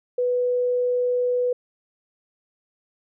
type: tone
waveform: sine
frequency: 493.9 Hz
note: B4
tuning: in tune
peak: -19 dBFS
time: 0.18-1.53 s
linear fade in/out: 5 ms
effects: none